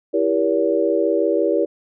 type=chord; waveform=sine; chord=E diminished seventh; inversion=none; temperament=just; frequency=329.6 / 395.6 / 474.7 / 569.6 Hz; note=E4 / G4 / Bb4 / Db5; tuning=0 / +16 / +31 / +47 cents; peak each=-21 dBFS; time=0.13-1.66 s; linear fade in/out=20 ms; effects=none